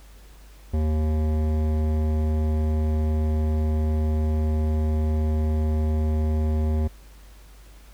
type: tone with hard clipping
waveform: sine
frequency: 77.5 Hz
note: D#2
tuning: 6 cents flat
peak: -22 dBFS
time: 0.73-6.88 s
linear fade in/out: 10 ms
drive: 15 dB
effects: added 50 Hz sine -45 dBFS peak until 7.93 s + pink hiss -54 dBFS RMS until 7.93 s